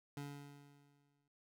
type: tone with exponential decay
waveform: 25% pulse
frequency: 142.9 Hz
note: D3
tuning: 47 cents flat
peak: -39 dBFS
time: 0.17-1.28 s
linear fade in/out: 2 ms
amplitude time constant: 240 ms
effects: none